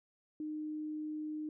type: tone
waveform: sine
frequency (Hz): 306.1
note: D#4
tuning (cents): -28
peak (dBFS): -37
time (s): 0.4-1.49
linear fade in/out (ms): 2
effects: none